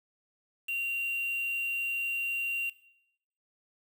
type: tone with quantisation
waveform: sine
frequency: 2762 Hz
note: F7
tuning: 20 cents flat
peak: -30 dBFS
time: 0.68-2.7 s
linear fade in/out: 10 ms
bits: 7
effects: noise-tail reverb RT60 0.8 s tail -18 dB re dry